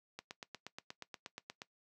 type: click train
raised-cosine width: 0.2 ms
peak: -27 dBFS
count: 13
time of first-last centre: 0.19-1.619 s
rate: 8.4 Hz
effects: noise-tail reverb RT60 0.1 s tail -18 dB re dry + high-pass 150 Hz 12 dB/octave